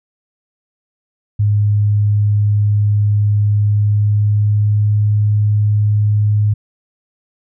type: tone with pitch glide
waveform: sine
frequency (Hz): 103.83 to 104.85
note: G#2 to G#2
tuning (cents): 0 to +17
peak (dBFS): -10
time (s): 1.39-6.54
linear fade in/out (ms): 10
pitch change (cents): +17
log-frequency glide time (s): 3.55-5.03
effects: none